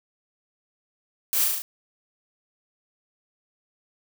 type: noise with echo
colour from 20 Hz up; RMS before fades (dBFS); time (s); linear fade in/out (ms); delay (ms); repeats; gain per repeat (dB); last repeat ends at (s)
blue; -24; 1.33-1.44; 0; 36; 5; -2; 1.62
effects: none